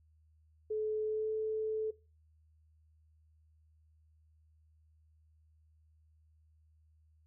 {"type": "tone with pitch glide", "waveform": "sine", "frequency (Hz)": [430.8, 435.6], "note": ["A4", "A4"], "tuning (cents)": [-37, -17], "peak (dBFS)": -32, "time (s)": [0.7, 1.91], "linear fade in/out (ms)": 10, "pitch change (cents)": 20, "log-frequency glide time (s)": [1.05, 1.31], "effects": ["noise-tail reverb RT60 0.3 s tail -20 dB re dry", "added 78 Hz sine -64 dBFS peak until 7.26 s"]}